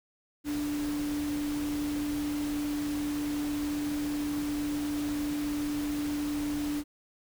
sine tone in noise, 293.7 Hz, D4, in tune, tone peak -29 dBFS, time 0.44-6.84 s, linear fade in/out 50 ms, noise pink, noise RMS -41 dBFS, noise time 0.44-6.84 s, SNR +9 dB, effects none

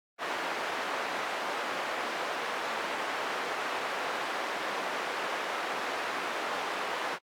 white band-pass noise, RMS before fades -34 dBFS, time 0.18-7.19 s, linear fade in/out 50 ms, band 450 to 1500 Hz, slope 12 dB/octave, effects AAC 64 kbps

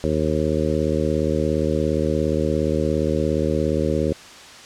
harmonic tone, 77.2 Hz, D#2, 13 cents flat, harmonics 1 / 2 / 3 / 4 / 5 / 6 / 7, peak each -26 / -26 / -26 / -26 / -26 / -26 / -26 dBFS, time 0.04-4.13 s, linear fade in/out 0 ms, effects white hiss -41 dBFS RMS until 4.65 s + low-pass 6000 Hz 12 dB/octave

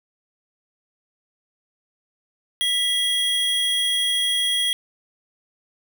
square tone pair together, 1975.5 / 3288 Hz, B6 / G#7, 0 / -18 cents, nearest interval major sixth, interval 882 cents, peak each -31 / -20 dBFS, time 2.61-4.73 s, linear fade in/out 0 ms, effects none

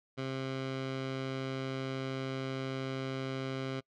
15% pulse tone with low-pass filter, 132.9 Hz, C3, 27 cents sharp, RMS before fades -37 dBFS, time 0.17-3.81 s, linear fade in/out 20 ms, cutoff 3900 Hz, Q 1.2, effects noise-tail reverb RT60 0.1 s tail -25 dB re dry

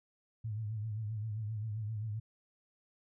sine tone with vibrato, 108.1 Hz, A2, 30 cents flat, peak -35 dBFS, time 0.44-2.2 s, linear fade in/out 10 ms, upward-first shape triangle, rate 7.6 Hz, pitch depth 96 cents each way, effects none

